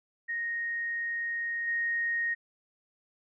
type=tone with level steps; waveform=sine; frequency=1864.7 Hz; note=A#6; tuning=in tune; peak=-30 / -27 dBFS; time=0.28-2.35 s; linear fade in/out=20 ms; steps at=1.67 s; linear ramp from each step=10 ms; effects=none